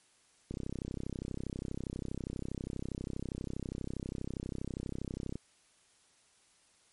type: click train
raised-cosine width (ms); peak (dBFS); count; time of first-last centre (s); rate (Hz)
3; -25; 158; 0.51-5.356; 32.4
effects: white hiss -67 dBFS RMS until 6.92 s + MP3 48 kbps